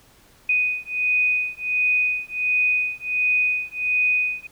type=beating tone pair; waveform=sine; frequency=2489 / 2490.4 Hz; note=D#7 / D#7; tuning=0 / +1 cents; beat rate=1.4 Hz; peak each=-22 dBFS; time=0.49-4.47 s; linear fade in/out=5 ms; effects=pink hiss -54 dBFS RMS until 4.51 s